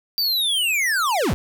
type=linear sweep; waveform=square; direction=down; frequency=4699 to 40.41 Hz; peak=-19 dBFS; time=0.18-1.34 s; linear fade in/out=0 ms; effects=none